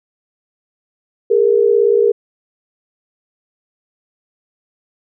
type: tone pair together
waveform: sine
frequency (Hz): 408.7 / 466.5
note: G#4 / A#4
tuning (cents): -28 / +1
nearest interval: major second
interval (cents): 229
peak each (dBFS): -12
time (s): 1.3-2.12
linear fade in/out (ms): 10
effects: none